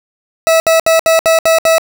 40% pulse tone bursts, 651 Hz, E5, 22 cents flat, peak -6 dBFS, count 7, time 0.47-1.782 s, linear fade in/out 0 ms, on 130 ms, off 67 ms, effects none

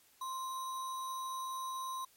sine tone with sample-and-hold, 1048 Hz, C6, 2 cents sharp, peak -37 dBFS, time 0.21-2.05 s, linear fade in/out 5 ms, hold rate 4900 Hz, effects white hiss -66 dBFS RMS until 2.16 s + MP3 64 kbps

